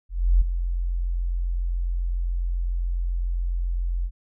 sine tone with ADSR envelope, 43.65 Hz, F1, in tune, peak -12 dBFS, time 0.09-4.11 s, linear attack 320 ms, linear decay 10 ms, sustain -10 dB, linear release 60 ms, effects none

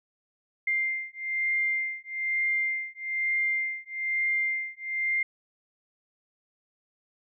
sine beating tone pair, 2100 / 2101.1 Hz, C7 / C7, +6 / +7 cents, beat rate 1.1 Hz, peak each -29 dBFS, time 0.67-5.23 s, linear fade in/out 5 ms, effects none

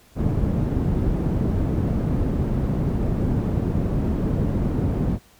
white low-pass noise, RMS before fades -22 dBFS, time 0.15-5.19 s, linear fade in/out 50 ms, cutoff 200 Hz, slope 12 dB/octave, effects pink hiss -54 dBFS RMS until 5.39 s

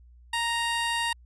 15% pulse tone, 932.3 Hz, A#5, in tune, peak -19 dBFS, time 0.33-1.13 s, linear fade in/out 5 ms, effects added 60 Hz sine -50 dBFS peak until 1.25 s + resampled to 22050 Hz

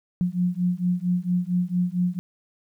sine beating tone pair, 176.5 / 180.9 Hz, F3 / F#3, +19 / -39 cents, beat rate 4.4 Hz, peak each -24 dBFS, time 0.21-2.19 s, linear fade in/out 0 ms, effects 10-bit

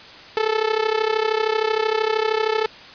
sawtooth tone with amplitude modulation, 437.3 Hz, A4, 11 cents flat, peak -11 dBFS, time 0.37-2.66 s, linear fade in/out 0 ms, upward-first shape sine, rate 33 Hz, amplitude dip 80%, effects white hiss -41 dBFS RMS until 2.94 s + resampled to 11025 Hz

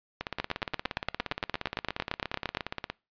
two click trains, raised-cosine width 0.3 ms, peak -16 / -12 dBFS, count 47 / 20, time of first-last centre 0.21-2.9 / 0.4-2.571 s, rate 17.1 / 8.75 Hz, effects noise-tail reverb RT60 0.3 s tail -25 dB re dry + resampled to 11025 Hz

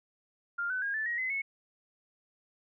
sine tone with pitch steps, 1400 / 1509.2 / 1626.9 / 1753.7 / 1890.5 / 2038 / 2197 Hz, F6 / F#6 / G#6 / A6 / A#6 / C7 / C#7, +4 / +34 / -36 / -6 / +24 / -46 / -16 cents, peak -30 dBFS, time 0.58-1.42 s, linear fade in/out 10 ms, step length 120 ms, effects none

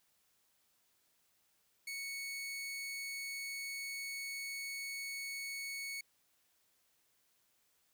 sawtooth tone, 2217 Hz, C#7, in tune, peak -37 dBFS, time 1.87-6.01 s, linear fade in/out 5 ms, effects white hiss -75 dBFS RMS until 7.93 s

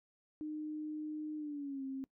sine tone with pitch glide, 305.6 to 267.6 Hz, D#4 to C4, -31 to +39 cents, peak -38 dBFS, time 0.41-2.04 s, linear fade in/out 0 ms, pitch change -230 cents, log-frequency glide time 1.37-1.84 s, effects noise-tail reverb RT60 0.1 s tail -21 dB re dry

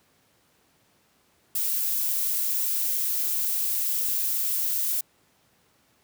violet noise, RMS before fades -26 dBFS, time 1.55-5.01 s, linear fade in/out 5 ms, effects pink hiss -64 dBFS RMS until 6.03 s + high-pass 100 Hz 12 dB/octave

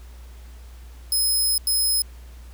10% pulse tone bursts at uneven times, 5120 Hz, D#8, 49 cents sharp, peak -13 dBFS, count 2, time 1.12-1.58 / 1.67-2.02 s, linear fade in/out 2 ms, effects added 60 Hz sine -39 dBFS peak until 2.53 s + pink hiss -53 dBFS RMS until 2.53 s

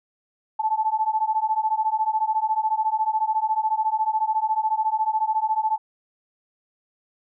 sine beating tone pair, 865 / 879 Hz, A5 / A5, -30 / -2 cents, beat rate 14 Hz, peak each -23 dBFS, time 0.59-5.78 s, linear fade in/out 10 ms, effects none

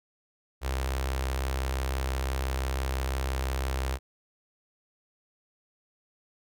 sawtooth tone with notch filter, 65.9 Hz, C2, 13 cents sharp, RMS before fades -30 dBFS, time 0.61-3.99 s, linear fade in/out 50 ms, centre 190 Hz, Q 0.54, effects none

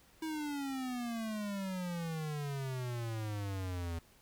square exponential sweep, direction down, 322 to 82.41 Hz, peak -37 dBFS, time 0.22-3.99 s, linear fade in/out 5 ms, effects pink hiss -64 dBFS RMS until 4.21 s

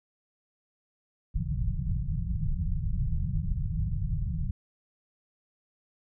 pink low-pass noise, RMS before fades -29 dBFS, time 1.34-4.51 s, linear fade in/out 5 ms, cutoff 180 Hz, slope 96 dB/octave, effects none

